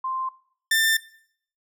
sine / sawtooth tone pair in turn, 1046 / 1788.9 Hz, C6 / A6, -1 / +28 cents, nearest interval major sixth, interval 929 cents, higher second, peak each -25 / -14 dBFS, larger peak second, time 0.04-0.29 / 0.71-0.97 s, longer second, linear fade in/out 5 ms, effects noise-tail reverb RT60 0.6 s tail -19 dB re dry

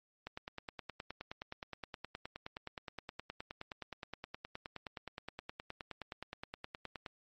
click train, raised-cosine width 0.3 ms, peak -26 dBFS, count 66, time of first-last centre 0.27-7.062 s, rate 9.57 Hz, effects MP3 48 kbps

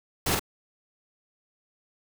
pink noise with echo, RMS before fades -26 dBFS, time 0.26-0.35 s, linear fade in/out 5 ms, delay 45 ms, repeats 1, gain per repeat -2 dB, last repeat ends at 0.395 s, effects none

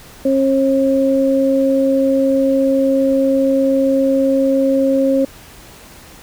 sine tone pair together, 270 / 539.5 Hz, C#4 / C#5, -45 / -47 cents, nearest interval octave, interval 1198 cents, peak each -14 dBFS, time 0.25-5.25 s, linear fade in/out 5 ms, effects pink hiss -40 dBFS RMS until 6.22 s

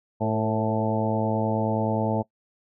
harmonic tone with a mistuned harmonic, 109.5 Hz, A2, 8 cents flat, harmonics 1 / 2 / 3 / 4 / 5 / 6 / 7 / 8, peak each -28 / -27 / -33 / -31 / -30 / -30 / -35 / -31 dBFS, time 0.2-2.23 s, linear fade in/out 20 ms, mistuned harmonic 4, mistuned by +35 cents, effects noise-tail reverb RT60 0.1 s tail -22 dB re dry

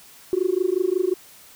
sine tone with amplitude modulation, 367.4 Hz, F#4, 12 cents flat, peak -14 dBFS, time 0.33-1.14 s, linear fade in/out 0 ms, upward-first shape sine, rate 25.5 Hz, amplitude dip 100%, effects tanh soft clip ceiling -10 dBFS + white hiss -48 dBFS RMS until 1.55 s

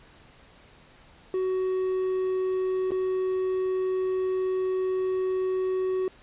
triangle tone with dropouts, 373.7 Hz, F#4, 17 cents sharp, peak -22 dBFS, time 1.34-6.08 s, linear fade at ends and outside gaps 1 ms, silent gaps 2.907-2.918 s, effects pink hiss -54 dBFS RMS until 6.22 s + resampled to 8000 Hz

